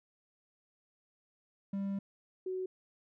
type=tone pair in turn; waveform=triangle / sine; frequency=197.3 / 372.5 Hz; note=G3 / F#4; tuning=+11 / +12 cents; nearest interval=major seventh; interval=1101 cents; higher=second; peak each=-31 / -34 dBFS; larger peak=first; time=1.73-1.99 / 2.46-2.66 s; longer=first; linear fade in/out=5 ms; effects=none